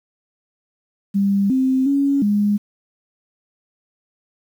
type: tone with pitch steps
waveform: sine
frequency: 198.6 / 261.6 / 279.1 / 205.9 Hz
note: G3 / C4 / C#4 / G#3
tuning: +23 / 0 / +12 / -15 cents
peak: -14 dBFS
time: 1.14-2.58 s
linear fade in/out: 20 ms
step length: 360 ms
effects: 8-bit